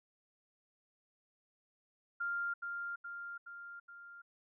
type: tone with echo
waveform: sine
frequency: 1396.9 Hz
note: F6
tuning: in tune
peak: -34 dBFS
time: 2.2-2.54 s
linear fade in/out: 10 ms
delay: 420 ms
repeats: 4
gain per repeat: -4 dB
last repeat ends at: 4.22 s
effects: none